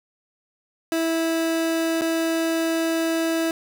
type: tone with dropouts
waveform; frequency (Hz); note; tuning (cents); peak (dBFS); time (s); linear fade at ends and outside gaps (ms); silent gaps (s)
30% pulse; 327.5; E4; -11; -18; 0.92-3.51; 1; 2.011-2.018
effects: none